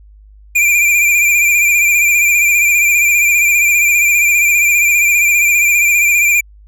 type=tone with vibrato; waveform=square; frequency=2382 Hz; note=D7; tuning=24 cents sharp; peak=-9 dBFS; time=0.55-6.41 s; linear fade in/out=10 ms; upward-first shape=sine; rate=15 Hz; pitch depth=45 cents each way; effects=added 51 Hz sine -38 dBFS peak until 6.67 s